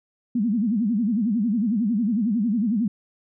sine tone with vibrato, 220 Hz, A3, in tune, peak -19 dBFS, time 0.35-2.88 s, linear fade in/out 5 ms, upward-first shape sine, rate 11 Hz, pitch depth 210 cents each way, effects none

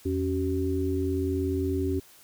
sine tone cluster, 85.1 / 278.3 / 379 Hz, F2 / C#4 / F#4, -44 / +7 / +42 cents, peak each -29 dBFS, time 0.05-2 s, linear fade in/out 10 ms, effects white hiss -54 dBFS RMS until 2.23 s

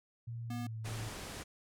sine tone with pitch glide, 116.54 to 111.02 Hz, A#2 to A2, 0 to +16 cents, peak -39 dBFS, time 0.27-1.09 s, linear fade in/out 10 ms, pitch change -84 cents, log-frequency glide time 0.43-0.78 s
square tone, 241.2 Hz, B3, 41 cents flat, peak -40 dBFS, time 0.5-0.67 s, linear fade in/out 5 ms
pink low-pass noise, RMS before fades -45 dBFS, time 0.84-1.44 s, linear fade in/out 20 ms, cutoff 11000 Hz, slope 24 dB/octave
effects none

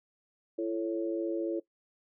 sine chord, A major, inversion second, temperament equal with one note detuned, 336.7 / 440 / 554.4 Hz, E4 / A4 / C#5, +37 / 0 / 0 cents, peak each -31 / -36 / -36 dBFS, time 0.58-1.6 s, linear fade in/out 10 ms, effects noise-tail reverb RT60 0.1 s tail -18 dB re dry

